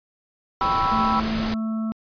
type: chord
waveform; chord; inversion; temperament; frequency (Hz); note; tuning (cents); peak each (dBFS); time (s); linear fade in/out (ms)
sine; C# half-diminished seventh; second; equal; 784 / 987.8 / 1108.7 / 1318.5; G5 / B5 / C#6 / E6; 0 / 0 / 0 / 0; -27 / -23 / -28 / -23; 0.61-1.2; 2
type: noise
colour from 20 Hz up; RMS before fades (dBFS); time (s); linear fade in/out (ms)
pink; -29; 0.61-1.54; 0
type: harmonic tone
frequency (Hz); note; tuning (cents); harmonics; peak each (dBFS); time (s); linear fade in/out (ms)
220.9; A3; +7; 1 / 3 / 5 / 6; -23 / -40 / -44 / -40; 0.92-1.92; 0
effects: resampled to 11025 Hz